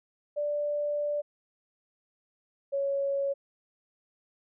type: tone pair in turn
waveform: sine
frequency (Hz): 587.3 / 555.7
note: D5 / C#5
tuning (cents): 0 / +4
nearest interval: minor second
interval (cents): 96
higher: first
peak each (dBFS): -27 / -26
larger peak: second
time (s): 0.36-1.22 / 2.72-3.34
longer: first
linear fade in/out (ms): 20
effects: none